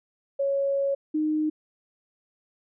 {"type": "tone pair in turn", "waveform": "sine", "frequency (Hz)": [554, 307.7], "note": ["C#5", "D#4"], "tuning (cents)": [-1, -19], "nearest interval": "minor seventh", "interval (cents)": 1018, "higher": "first", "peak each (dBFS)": [-22, -22], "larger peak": "neither", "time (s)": [[0.39, 0.95], [1.14, 1.5]], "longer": "first", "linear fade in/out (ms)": 10, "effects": []}